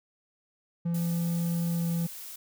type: tone with pitch glide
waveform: triangle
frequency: 170 to 168.53 Hz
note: F3 to E3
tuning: -46 to +39 cents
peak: -24 dBFS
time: 0.85-2.07 s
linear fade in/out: 10 ms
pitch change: -15 cents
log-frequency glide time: 1.7-1.88 s
type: noise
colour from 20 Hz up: blue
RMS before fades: -42 dBFS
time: 0.94-2.36 s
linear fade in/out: 5 ms
effects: none